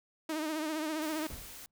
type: tone with vibrato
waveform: sawtooth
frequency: 311.1 Hz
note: D#4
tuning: in tune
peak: -29 dBFS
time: 0.29-1.27 s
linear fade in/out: 5 ms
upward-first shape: triangle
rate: 15 Hz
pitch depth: 75 cents each way
type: noise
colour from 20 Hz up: white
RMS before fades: -48 dBFS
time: 1.02-1.66 s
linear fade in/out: 0 ms
type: noise with exponential decay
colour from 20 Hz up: brown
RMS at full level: -40 dBFS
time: 1.3-1.71 s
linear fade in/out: 2 ms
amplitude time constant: 87 ms
effects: none